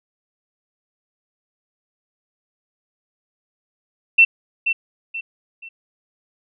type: tone with echo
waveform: sine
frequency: 2693 Hz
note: E7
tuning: 36 cents sharp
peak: -7 dBFS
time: 4.18-4.25 s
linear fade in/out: 10 ms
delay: 480 ms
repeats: 3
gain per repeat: -9 dB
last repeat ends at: 5.69 s
effects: none